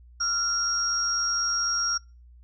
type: tone pair together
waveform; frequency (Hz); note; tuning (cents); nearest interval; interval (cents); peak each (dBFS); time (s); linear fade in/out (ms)
sine; 1385 / 5604; F6 / F8; -15 / +5; 2 octaves; 2420; -28 / -25; 0.2-1.98; 10
effects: noise-tail reverb RT60 0.3 s tail -26 dB re dry + added 60 Hz sine -48 dBFS peak until 2.43 s